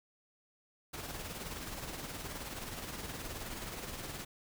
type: noise with tremolo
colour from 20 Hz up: pink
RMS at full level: -41 dBFS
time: 0.93-4.25 s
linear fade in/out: 10 ms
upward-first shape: sine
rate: 19 Hz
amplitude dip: 45%
effects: none